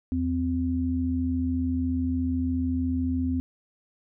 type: tone pair together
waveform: sine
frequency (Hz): 81.4 / 258.2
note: E2 / C4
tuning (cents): -21 / -23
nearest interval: octave + minor sixth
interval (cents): 1998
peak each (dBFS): -28 / -25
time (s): 0.12-3.4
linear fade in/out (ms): 0
effects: none